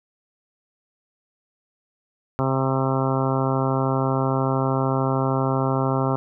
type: harmonic tone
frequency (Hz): 133.1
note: C3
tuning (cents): +30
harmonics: 1 / 2 / 3 / 4 / 5 / 6 / 7 / 8 / 9 / 10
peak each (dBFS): -23 / -26 / -28 / -29 / -30 / -31 / -31 / -32 / -33 / -33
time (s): 2.39-6.16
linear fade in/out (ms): 0
effects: none